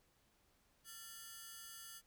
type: ring-modulated tone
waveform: 5% pulse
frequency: 1571 Hz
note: G6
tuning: 3 cents sharp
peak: -37 dBFS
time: 0.84-2.02 s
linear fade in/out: 50 ms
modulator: 200 Hz
effects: pink hiss -75 dBFS RMS until 2.06 s